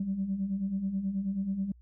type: beating tone pair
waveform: sine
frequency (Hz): 187.6 / 196.9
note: F#3 / G3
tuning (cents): +24 / +8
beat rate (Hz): 9.3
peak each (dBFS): -36 / -29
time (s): 0-1.72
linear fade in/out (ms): 5
effects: tanh soft clip ceiling -22 dBFS + added 60 Hz sine -53 dBFS peak until 1.81 s